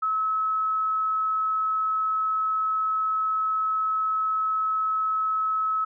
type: tone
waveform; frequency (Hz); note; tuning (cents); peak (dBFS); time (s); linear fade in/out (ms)
sine; 1292; E6; -35; -22; 0.02-5.85; 10
effects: none